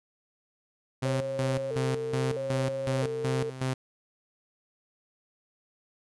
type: tone with tremolo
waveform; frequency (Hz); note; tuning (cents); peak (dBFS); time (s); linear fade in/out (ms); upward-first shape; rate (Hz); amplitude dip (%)
sawtooth; 130.4; C3; -5; -23; 1.02-3.74; 10; square; 2.7; 75
type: tone with vibrato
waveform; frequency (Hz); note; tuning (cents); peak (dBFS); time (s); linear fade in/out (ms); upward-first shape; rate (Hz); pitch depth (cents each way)
sine; 493.9; B4; 0; -30; 1.05-3.5; 5; square; 0.76; 160
effects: resampled to 24000 Hz